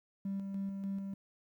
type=tone with tremolo; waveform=triangle; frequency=196 Hz; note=G3; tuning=in tune; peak=-31 dBFS; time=0.25-1.14 s; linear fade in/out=5 ms; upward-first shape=square; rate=3.4 Hz; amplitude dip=40%; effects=tanh soft clip ceiling -30 dBFS + 12-bit